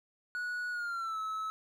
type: tone with pitch glide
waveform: triangle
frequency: 1464 to 1296.8 Hz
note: F#6 to E6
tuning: -19 to -29 cents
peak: -32 dBFS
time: 0.35-1.5 s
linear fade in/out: 0 ms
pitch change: -210 cents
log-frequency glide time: 0.71-1.19 s
effects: none